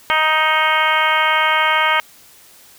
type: harmonic tone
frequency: 312.6 Hz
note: D#4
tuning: 8 cents sharp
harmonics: 2 / 3 / 4 / 5 / 6 / 7 / 8 / 9 / 10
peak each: -25 / -19 / -19 / -21 / -24 / -19 / -28 / -28 / -24 dBFS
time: 0.1-2 s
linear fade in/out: 0 ms
effects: white hiss -46 dBFS RMS until 2.78 s